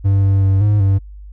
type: tone with pitch steps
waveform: triangle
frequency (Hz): 98.3 / 97.7 / 96.7 / 104 / 97.5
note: G2 / G2 / G2 / G#2 / G2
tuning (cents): +5 / -5 / -23 / +3 / -9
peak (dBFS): -8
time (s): 0.04-0.99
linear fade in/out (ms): 20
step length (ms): 190
effects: added 50 Hz sine -32 dBFS peak until 1.32 s